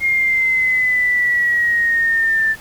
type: linear sweep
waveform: sine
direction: down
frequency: 2137 to 1765 Hz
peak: -13 dBFS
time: 0-2.56 s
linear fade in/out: 50 ms
effects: pink hiss -40 dBFS RMS until 2.6 s